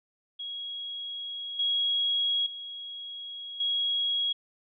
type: tone with level steps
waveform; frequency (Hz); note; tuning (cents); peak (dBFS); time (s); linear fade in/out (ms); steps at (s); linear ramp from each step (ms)
sine; 3310; G#7; -6; -34 / -24 / -37 / -25; 0.39-4.33; 10; 1.59 / 2.46 / 3.6; 5
effects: none